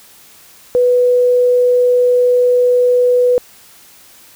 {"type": "tone", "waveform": "sine", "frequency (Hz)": 493.9, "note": "B4", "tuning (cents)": 0, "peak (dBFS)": -8, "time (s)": [0.75, 3.38], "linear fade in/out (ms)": 0, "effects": ["white hiss -43 dBFS RMS until 4.35 s"]}